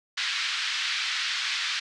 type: band-pass noise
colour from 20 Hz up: white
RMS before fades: -29 dBFS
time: 0.17-1.8 s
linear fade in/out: 10 ms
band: 1400 to 4500 Hz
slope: 24 dB/octave
effects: resampled to 22050 Hz